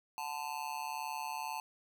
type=tone with amplitude modulation; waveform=square; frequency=880 Hz; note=A5; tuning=in tune; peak=-34 dBFS; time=0.18-1.6 s; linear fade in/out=0 ms; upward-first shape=sine; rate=142 Hz; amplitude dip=95%; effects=none